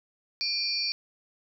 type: tone cluster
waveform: sine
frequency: 2409 / 4452 / 4726 / 5500 Hz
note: D7 / C#8 / D8 / F8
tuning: +43 / +7 / +10 / -27 cents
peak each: -35 / -30 / -31 / -36 dBFS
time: 0.41-0.92 s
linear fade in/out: 0 ms
effects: none